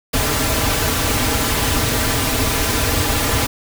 pink noise with comb filter, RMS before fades -18 dBFS, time 0.13-3.47 s, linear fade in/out 10 ms, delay 5.5 ms, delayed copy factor -0.7, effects none

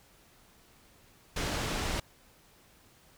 pink low-pass noise, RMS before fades -33 dBFS, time 1.36-2 s, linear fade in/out 5 ms, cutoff 7000 Hz, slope 12 dB/octave, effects pink hiss -61 dBFS RMS until 3.17 s

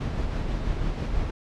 brown noise with tremolo, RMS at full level -26 dBFS, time 0-1.31 s, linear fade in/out 10 ms, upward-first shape sine, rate 6.1 Hz, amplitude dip 30%, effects low-pass 5000 Hz 12 dB/octave

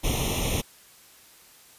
pink noise with comb filter, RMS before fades -26 dBFS, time 0.03-0.62 s, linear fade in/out 20 ms, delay 0.32 ms, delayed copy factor +1, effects white hiss -53 dBFS RMS until 1.78 s + resampled to 32000 Hz

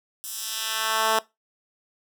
10% pulse tone with high-pass filter sweep, 221 Hz, A3, 8 cents sharp, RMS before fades -26 dBFS, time 0.24-1.19 s, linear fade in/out 0 ms, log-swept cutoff 9200 to 540 Hz, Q 0.82, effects noise-tail reverb RT60 0.2 s tail -20 dB re dry

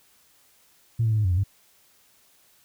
sine tone with pitch steps, 115 / 111 / 108.5 / 106.1 / 91.8 / 88 / 98.6 Hz, A#2 / A2 / A2 / G#2 / F#2 / F2 / G2, -23 / +16 / -24 / +38 / -13 / +14 / +11 cents, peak -18 dBFS, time 0.99-1.438 s, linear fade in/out 10 ms, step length 64 ms, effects tanh soft clip ceiling -15 dBFS + white hiss -60 dBFS RMS until 2.64 s

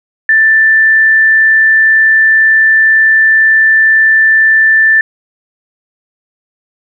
sine tone, 1769 Hz, A6, 9 cents sharp, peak -4 dBFS, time 0.29-5.01 s, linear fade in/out 2 ms, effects none

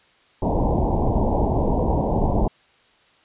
pink low-pass noise, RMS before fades -20 dBFS, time 0.42-2.48 s, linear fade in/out 5 ms, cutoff 970 Hz, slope 96 dB/octave, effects white hiss -57 dBFS RMS until 3.24 s + resampled to 8000 Hz

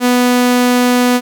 sawtooth tone, 246.9 Hz, B3, in tune, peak -5 dBFS, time 0-1.21 s, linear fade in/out 50 ms, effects none

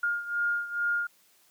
sine beating tone pair, 1415 / 1417.3 Hz, F6 / F6, +22 / +25 cents, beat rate 2.3 Hz, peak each -28 / -32 dBFS, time 0.03-1.07 s, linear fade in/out 5 ms, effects white hiss -63 dBFS RMS until 1.5 s + high-pass 150 Hz 12 dB/octave

